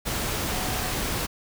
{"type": "tone in noise", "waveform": "sine", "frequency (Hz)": 741, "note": "F#5", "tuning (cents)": 2, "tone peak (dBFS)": -36, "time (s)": [0.5, 0.92], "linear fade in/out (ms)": 20, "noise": "pink", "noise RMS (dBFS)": -28, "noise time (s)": [0.05, 1.27], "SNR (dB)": -11, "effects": []}